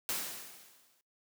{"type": "noise with exponential decay", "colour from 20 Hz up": "white", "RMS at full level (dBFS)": -33, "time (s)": [0.09, 1.01], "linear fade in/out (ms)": 0, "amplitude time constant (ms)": 200, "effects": ["noise-tail reverb RT60 0.2 s tail -23 dB re dry", "high-pass 150 Hz 12 dB/octave"]}